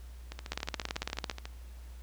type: two click trains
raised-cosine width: 0.2 ms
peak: -23 / -15 dBFS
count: 17 / 15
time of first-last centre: 0.32-1.455 / 0.52-1.298 s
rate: 14.1 / 18 Hz
effects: added 60 Hz sine -44 dBFS peak until 2.02 s + pink hiss -60 dBFS RMS until 2.02 s